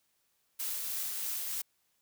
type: noise with tremolo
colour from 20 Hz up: blue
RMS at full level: -35 dBFS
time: 0.59-1.62 s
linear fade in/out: 10 ms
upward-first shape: triangle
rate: 3.2 Hz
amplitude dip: 25%
effects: white hiss -75 dBFS RMS until 2.01 s